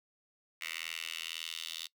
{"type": "tone with high-pass filter sweep", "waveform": "10% pulse", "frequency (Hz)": 81.9, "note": "E2", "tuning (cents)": -11, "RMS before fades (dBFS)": -41, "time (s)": [0.61, 1.87], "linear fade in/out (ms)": 5, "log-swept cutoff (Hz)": [2300, 3500], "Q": 3.3, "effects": ["noise-tail reverb RT60 0.1 s tail -21 dB re dry"]}